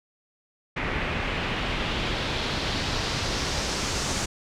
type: noise with low-pass filter sweep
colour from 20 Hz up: pink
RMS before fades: -28 dBFS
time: 0.76-4.26 s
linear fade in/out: 10 ms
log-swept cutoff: 2200 to 7000 Hz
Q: 1.8
effects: none

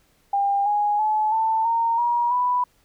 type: tone with pitch steps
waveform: sine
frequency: 800 / 828.7 / 858.4 / 889.2 / 921.1 / 954.1 / 988.3 Hz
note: G5 / G#5 / A5 / A5 / A#5 / A#5 / B5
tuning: +35 / -4 / -43 / +18 / -21 / +40 / +1 cents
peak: -18 dBFS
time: 0.33-2.64 s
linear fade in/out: 5 ms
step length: 330 ms
effects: pink hiss -62 dBFS RMS until 2.84 s

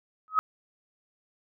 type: tone with exponential growth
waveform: sine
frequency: 1272 Hz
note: D#6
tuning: 38 cents sharp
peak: -15 dBFS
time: 0.28-0.39 s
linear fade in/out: 0 ms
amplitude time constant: 22 ms
effects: none

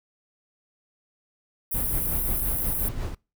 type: high-pass noise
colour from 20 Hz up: white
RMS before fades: -28 dBFS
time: 1.71-2.89 s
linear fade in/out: 10 ms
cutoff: 10000 Hz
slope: 48 dB/octave
type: noise with tremolo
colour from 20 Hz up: brown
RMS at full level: -28 dBFS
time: 1.74-3.15 s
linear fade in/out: 5 ms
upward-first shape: sine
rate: 5.6 Hz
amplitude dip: 50%
effects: noise-tail reverb RT60 0.3 s tail -25 dB re dry

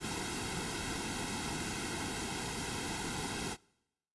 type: noise with comb filter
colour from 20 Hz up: pink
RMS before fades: -38 dBFS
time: 0-3.57 s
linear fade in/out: 50 ms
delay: 1.7 ms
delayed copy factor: -0.75
effects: noise-tail reverb RT60 0.9 s tail -25 dB re dry + resampled to 24000 Hz

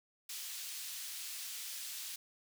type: high-pass noise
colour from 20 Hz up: pink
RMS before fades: -44 dBFS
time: 0.29-2.16 s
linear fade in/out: 5 ms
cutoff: 3500 Hz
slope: 12 dB/octave
effects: none

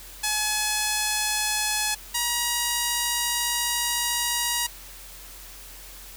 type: tone pair in turn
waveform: 5% pulse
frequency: 850 / 954.1 Hz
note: G#5 / A#5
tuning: +40 / +40 cents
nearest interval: major second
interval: 200 cents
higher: second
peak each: -11 dBFS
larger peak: neither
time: 0.23-1.95 / 2.14-4.67 s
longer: second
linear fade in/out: 10 ms
effects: added 44 Hz sine -46 dBFS peak until 6.16 s + white hiss -44 dBFS RMS until 6.16 s

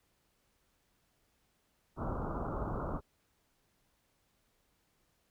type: low-pass noise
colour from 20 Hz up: pink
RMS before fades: -37 dBFS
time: 1.96-3.01 s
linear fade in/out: 50 ms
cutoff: 1400 Hz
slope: 96 dB/octave
effects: pink hiss -75 dBFS RMS until 5.3 s

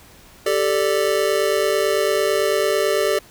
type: chord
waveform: square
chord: G suspended second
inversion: none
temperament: just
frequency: 392 / 441 / 588 Hz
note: G4 / A4 / D5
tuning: 0 / +4 / +2 cents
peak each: -22 dBFS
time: 0.46-3.19 s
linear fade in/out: 5 ms
effects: pink hiss -47 dBFS RMS until 3.3 s

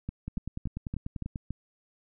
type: two click trains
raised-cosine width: 5 ms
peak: -21 / -22 dBFS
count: 6 / 12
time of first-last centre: 0.09-1.506 / 0.28-1.358 s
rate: 3.53 / 10.2 Hz
effects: none

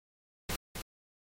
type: noise with echo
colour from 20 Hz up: pink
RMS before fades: -34 dBFS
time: 0.49-0.56 s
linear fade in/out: 5 ms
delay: 260 ms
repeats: 1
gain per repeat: -6 dB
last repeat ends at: 0.82 s
effects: MP3 64 kbps

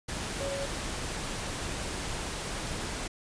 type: tone in noise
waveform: sine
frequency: 554.4 Hz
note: C#5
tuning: in tune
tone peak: -33 dBFS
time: 0.4-0.66 s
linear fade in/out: 10 ms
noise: pink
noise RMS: -35 dBFS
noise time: 0.08-3.08 s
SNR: -1 dB
effects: resampled to 22050 Hz

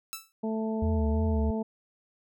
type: tone with exponential decay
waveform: 5% pulse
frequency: 1318.5 Hz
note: E6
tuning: in tune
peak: -20 dBFS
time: 0.13-0.32 s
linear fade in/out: 0 ms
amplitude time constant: 40 ms
type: harmonic tone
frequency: 220.4 Hz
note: A3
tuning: 3 cents sharp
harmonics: 1 / 2 / 3 / 4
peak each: -29 / -34 / -38 / -41 dBFS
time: 0.43-1.63 s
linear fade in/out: 10 ms
type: tone with vibrato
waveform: sine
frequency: 77.78 Hz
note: D#2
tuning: in tune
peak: -25 dBFS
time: 0.82-1.51 s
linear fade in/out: 5 ms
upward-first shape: sine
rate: 2.9 Hz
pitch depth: 120 cents each way
effects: none

